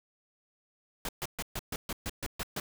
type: noise bursts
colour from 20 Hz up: pink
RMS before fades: -35 dBFS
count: 10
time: 1.05-2.6 s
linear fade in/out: 2 ms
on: 38 ms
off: 130 ms
effects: none